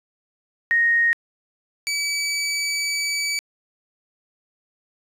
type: tone pair in turn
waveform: sine / 20% pulse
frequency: 1864.7 / 2292 Hz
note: A#6 / D7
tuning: 0 / -43 cents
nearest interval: major third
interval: 357 cents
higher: second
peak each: -15 / -17 dBFS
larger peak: first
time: 0.71-1.13 / 1.87-3.39 s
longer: second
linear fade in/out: 0 ms
effects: resampled to 32000 Hz + 9-bit